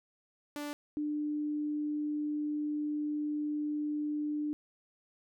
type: tone pair in turn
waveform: sawtooth / sine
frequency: 292.8 / 298.3 Hz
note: D4 / D4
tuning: -5 / +27 cents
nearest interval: unison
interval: 32 cents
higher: second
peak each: -33 / -31 dBFS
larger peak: second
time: 0.56-0.73 / 0.97-4.53 s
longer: second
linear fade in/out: 0 ms
effects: none